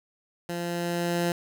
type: tone with level ramp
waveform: 15% pulse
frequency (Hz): 172.7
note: F3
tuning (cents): -19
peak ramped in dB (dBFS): -24 to -17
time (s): 0.49-1.32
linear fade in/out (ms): 2
effects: none